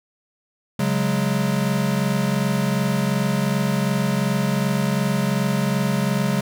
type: chord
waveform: square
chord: C# suspended fourth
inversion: none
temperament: equal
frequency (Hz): 138.59 / 185 / 207.7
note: C#3 / F#3 / G#3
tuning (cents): 0 / 0 / 0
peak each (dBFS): -24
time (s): 0.79-6.41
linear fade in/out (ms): 5
effects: none